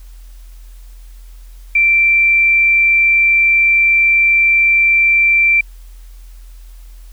sine tone, 2349 Hz, D7, in tune, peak -8 dBFS, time 1.75-5.61 s, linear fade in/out 5 ms, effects added 42 Hz sine -33 dBFS peak until 7.12 s + white hiss -51 dBFS RMS until 7.12 s

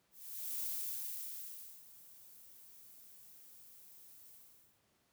violet noise with ADSR envelope, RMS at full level -39 dBFS, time 0.11-4.81 s, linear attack 500 ms, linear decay 1200 ms, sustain -19 dB, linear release 490 ms, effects pink hiss -75 dBFS RMS until 5.12 s + high-pass 80 Hz 12 dB/octave

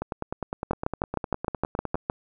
two click trains, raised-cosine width 1 ms, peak -10 / -15 dBFS, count 10 / 20, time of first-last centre 0.71-2.099 / 0.02-1.955 s, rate 6.48 / 9.82 Hz, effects none

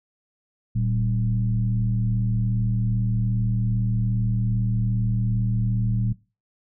sine tone with frequency modulation, 114.4 Hz, A#2, 32 cents flat, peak -20 dBFS, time 0.75-6.13 s, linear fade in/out 10 ms, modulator 77.5 Hz, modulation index 0.74, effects noise-tail reverb RT60 0.3 s tail -20 dB re dry

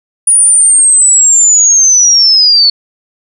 sine linear sweep, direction down, 9690 to 4400 Hz, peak -3 dBFS, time 0.27-2.7 s, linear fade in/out 5 ms, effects none

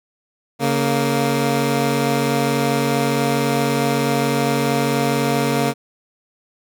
15% pulse tone pair together, 140.48 / 233 Hz, C#3 / A#3, +23 / -1 cents, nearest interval major sixth, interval 876 cents, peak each -13 dBFS, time 0.59-5.74 s, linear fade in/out 50 ms, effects none

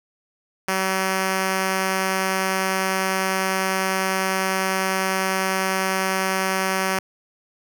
5% pulse tone, 190 Hz, F#3, 46 cents sharp, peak -9 dBFS, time 0.68-6.99 s, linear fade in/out 2 ms, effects none

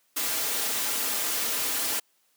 white noise with comb filter, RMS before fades -28 dBFS, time 0.16-2 s, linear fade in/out 10 ms, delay 5.4 ms, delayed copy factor -0.55, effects white hiss -68 dBFS RMS until 2.36 s + high-pass 200 Hz 12 dB/octave

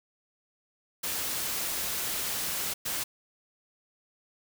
white noise bursts at uneven times, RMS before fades -32 dBFS, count 2, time 1.03-2.74 / 2.85-3.04 s, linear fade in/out 10 ms, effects none

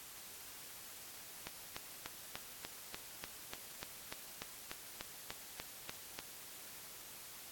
click train, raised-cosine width 0.2 ms, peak -24 dBFS, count 17, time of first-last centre 1.47-6.19 s, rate 3.39 Hz, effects white hiss -52 dBFS RMS until 7.51 s + AAC 64 kbps

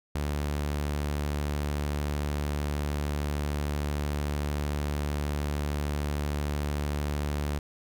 sawtooth tone, 73.2 Hz, D2, 5 cents flat, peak -24 dBFS, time 0.15-7.59 s, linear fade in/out 5 ms, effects none

